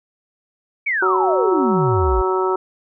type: exponential sweep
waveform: sine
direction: down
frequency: 2349 to 49 Hz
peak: -17 dBFS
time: 0.86-2.22 s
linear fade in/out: 10 ms
type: harmonic tone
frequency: 187.1 Hz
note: F#3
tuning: 20 cents sharp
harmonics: 2 / 3 / 4 / 5 / 6 / 7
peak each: -18 / -31 / -29 / -23 / -31 / -24 dBFS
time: 1.02-2.56 s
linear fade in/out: 5 ms
effects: none